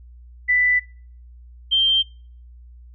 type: tone pair in turn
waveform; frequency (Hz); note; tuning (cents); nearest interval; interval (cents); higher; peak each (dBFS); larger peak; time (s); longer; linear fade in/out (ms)
sine; 1986 / 3153; B6 / G7; +9 / +9; minor sixth; 800; second; -14; neither; 0.48-0.8 / 1.71-2.03; neither; 20
effects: noise-tail reverb RT60 0.5 s tail -26 dB re dry + added 60 Hz sine -41 dBFS peak until 2.94 s